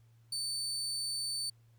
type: tone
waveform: 30% pulse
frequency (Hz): 4535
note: C#8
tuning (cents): +39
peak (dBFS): -31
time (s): 0.32-1.5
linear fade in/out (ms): 5
effects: added 115 Hz sine -60 dBFS peak until 1.78 s + pink hiss -75 dBFS RMS until 1.78 s